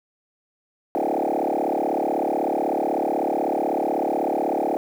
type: tone with frequency modulation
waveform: sine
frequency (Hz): 549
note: C#5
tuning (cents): -17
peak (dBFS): -19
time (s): 0.95-4.77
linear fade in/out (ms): 0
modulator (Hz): 36.1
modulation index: 7.6
effects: tanh soft clip ceiling -16 dBFS + 8-bit